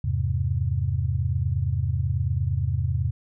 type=chord; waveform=sine; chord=E augmented; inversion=none; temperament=equal with one note detuned; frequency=82.41 / 101.28 / 130.81 Hz; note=E2 / G#2 / B#2; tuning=0 / -43 / 0 cents; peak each=-26 dBFS; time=0.04-3.11 s; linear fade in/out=5 ms; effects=none